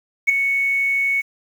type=tone with ADSR envelope; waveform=sine; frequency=2217 Hz; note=C#7; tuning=in tune; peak=-6 dBFS; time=0.27-1.22 s; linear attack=23 ms; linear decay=7 ms; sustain=-10 dB; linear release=21 ms; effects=tanh soft clip ceiling -8 dBFS + 7-bit